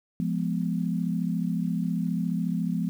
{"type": "chord", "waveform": "sine", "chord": "F diminished", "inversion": "none", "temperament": "equal with one note detuned", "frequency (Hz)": [173.31, 207.7, 246.9], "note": ["F3", "Ab3", "Cb4"], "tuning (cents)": [-13, 0, 0], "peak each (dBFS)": [-27, -30, -31], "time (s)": [0.2, 2.89], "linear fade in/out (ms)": 0, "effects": ["9-bit"]}